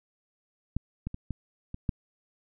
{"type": "clicks", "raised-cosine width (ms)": 5, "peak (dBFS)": [-16, -20, -24, -20, -24, -14], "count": 6, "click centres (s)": [0.766, 1.07, 1.144, 1.307, 1.744, 1.892], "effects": []}